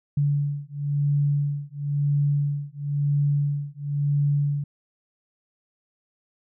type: beating tone pair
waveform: sine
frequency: 143.4 / 144.38 Hz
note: D3 / D3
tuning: -41 / -29 cents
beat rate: 0.98 Hz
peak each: -24 dBFS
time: 0.17-4.64 s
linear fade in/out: 5 ms
effects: none